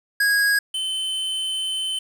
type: tone pair in turn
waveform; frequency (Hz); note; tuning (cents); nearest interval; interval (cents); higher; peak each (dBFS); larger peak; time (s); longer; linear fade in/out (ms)
square; 1648 / 3061; G#6 / G7; -14 / -42; major seventh; 1072; second; -17 / -24; first; 0.2-0.59 / 0.74-1.99; second; 5
effects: resampled to 32000 Hz + 8-bit